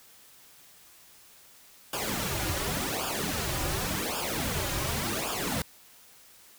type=noise with flanger; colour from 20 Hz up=pink; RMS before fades=-31 dBFS; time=1.93-5.62 s; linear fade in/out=2 ms; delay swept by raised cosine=0.49 to 4.59 ms; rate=0.89 Hz; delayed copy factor=-0.85; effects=white hiss -55 dBFS RMS until 6.58 s